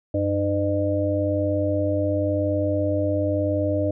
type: harmonic tone with a mistuned harmonic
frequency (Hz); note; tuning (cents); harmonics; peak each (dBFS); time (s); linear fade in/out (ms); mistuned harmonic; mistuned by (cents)
100.9; G#2; -49; 1 / 3 / 5 / 6; -25 / -25 / -29 / -24; 0.14-3.91; 5; 1; -100
effects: none